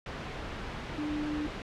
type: tone in noise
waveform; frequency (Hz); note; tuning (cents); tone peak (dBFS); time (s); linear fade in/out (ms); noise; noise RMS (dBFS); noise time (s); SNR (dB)
sine; 299.6; D4; +35; -31; 0.98-1.47; 2; pink; -38; 0.06-1.62; +4
effects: low-pass 3000 Hz 12 dB/octave